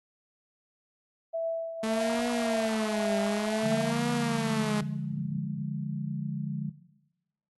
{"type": "tone with tremolo", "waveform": "sine", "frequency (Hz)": 659.3, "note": "E5", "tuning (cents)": 0, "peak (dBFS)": -25, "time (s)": [1.33, 3.93], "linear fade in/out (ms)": 20, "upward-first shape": "triangle", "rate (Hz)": 1.8, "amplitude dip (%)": 65}
{"type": "tone with vibrato", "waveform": "sawtooth", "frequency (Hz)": 220, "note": "A3", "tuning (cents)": 0, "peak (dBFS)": -24, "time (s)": [1.83, 4.81], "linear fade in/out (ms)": 5, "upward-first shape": "triangle", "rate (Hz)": 0.55, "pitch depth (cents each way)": 160}
{"type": "chord", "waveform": "sine", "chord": "D diminished", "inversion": "none", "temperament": "equal", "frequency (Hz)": [146.83, 174.61, 207.7], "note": ["D3", "F3", "Ab3"], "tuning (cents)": [0, 0, 0], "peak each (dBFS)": [-33, -36, -35], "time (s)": [3.63, 6.7], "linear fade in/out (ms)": 10}
{"effects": ["noise-tail reverb RT60 1.0 s tail -17 dB re dry", "AAC 32 kbps"]}